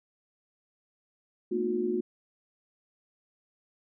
sine tone cluster, 221.8 / 242.4 / 309.4 / 360.3 Hz, A3 / B3 / D#4 / F#4, +14 / -32 / -10 / -46 cents, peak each -34 / -35 / -37 / -28 dBFS, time 1.51-2.01 s, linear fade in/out 10 ms, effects none

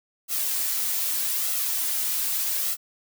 blue noise with flanger, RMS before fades -26 dBFS, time 0.28-2.77 s, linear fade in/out 50 ms, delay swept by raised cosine 1.5 to 4.1 ms, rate 0.82 Hz, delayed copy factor +0.55, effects none

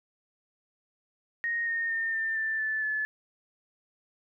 sine tone with pitch steps, 1864.7 / 1841.2 / 1817.9 / 1794.9 / 1772.3 / 1749.9 / 1727.8 Hz, A#6 / A#6 / A#6 / A6 / A6 / A6 / A6, 0 / -22 / -44 / +34 / +12 / -10 / -32 cents, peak -27 dBFS, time 1.44-3.05 s, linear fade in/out 0 ms, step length 230 ms, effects none

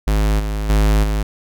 square tone with level steps, 52.3 Hz, G#1, 13 cents sharp, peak -14 / -20 / -12 / -17 dBFS, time 0.07-1.23 s, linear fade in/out 5 ms, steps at 0.39 / 0.69 / 1.03 s, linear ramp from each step 10 ms, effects none

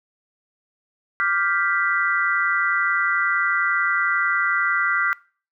sine chord, G dominant seventh, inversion second, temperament equal, 1174.7 / 1396.9 / 1568 / 1975.5 Hz, D6 / F6 / G6 / B6, 0 / 0 / 0 / 0 cents, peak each -26 / -22 / -25 / -24 dBFS, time 1.2-5.13 s, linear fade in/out 0 ms, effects noise-tail reverb RT60 0.4 s tail -22 dB re dry

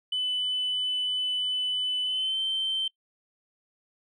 sine tone with pitch glide, 3001 to 3107 Hz, F#7 to G7, +24 to -16 cents, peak -24 dBFS, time 0.12-2.88 s, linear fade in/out 5 ms, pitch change +60 cents, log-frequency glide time 2.03-2.41 s, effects noise-tail reverb RT60 0.1 s tail -23 dB re dry + tanh soft clip ceiling -22 dBFS

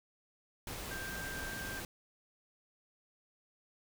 sine tone in noise, 1578 Hz, G6, 11 cents sharp, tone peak -42 dBFS, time 0.91-1.8 s, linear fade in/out 2 ms, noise pink, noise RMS -43 dBFS, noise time 0.67-1.85 s, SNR -2 dB, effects none

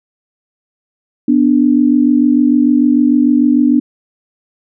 sine tone pair together, 246.9 / 293.6 Hz, B3 / D4, 0 / 0 cents, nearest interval minor third, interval 300 cents, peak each -10 dBFS, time 1.28-3.8 s, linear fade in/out 5 ms, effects none

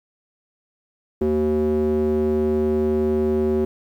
square tone with band-pass filter, 75.9 Hz, D#2, 42 cents flat, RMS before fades -20 dBFS, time 1.21-3.65 s, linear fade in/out 5 ms, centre 330 Hz, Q 7.9, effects 9-bit

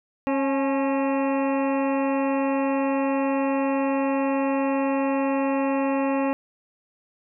harmonic tone with a mistuned harmonic, 271.8 Hz, C#4, 34 cents flat, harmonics 1 / 2 / 3 / 4 / 5 / 6 / 7 / 8 / 9 / 10, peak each -23 / -26 / -30 / -33 / -42 / -46 / -39 / -49 / -40 / -40 dBFS, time 0.27-6.33 s, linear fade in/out 0 ms, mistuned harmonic 3, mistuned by +57 cents, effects none

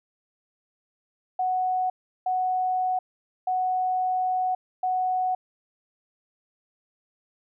sine tone bursts at uneven times, 740 Hz, F#5, in tune, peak -22 dBFS, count 4, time 1.39-1.9 / 2.26-2.99 / 3.47-4.55 / 4.83-5.35 s, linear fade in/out 5 ms, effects none

